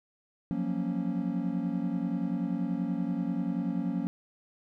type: chord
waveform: triangle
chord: Gb major seventh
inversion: third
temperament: equal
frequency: 174.61 / 185 / 233.1 / 277.2 Hz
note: F3 / Gb3 / Bb3 / Db4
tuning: 0 / 0 / 0 / 0 cents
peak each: -32 dBFS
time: 0.51-4.07 s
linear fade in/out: 0 ms
effects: none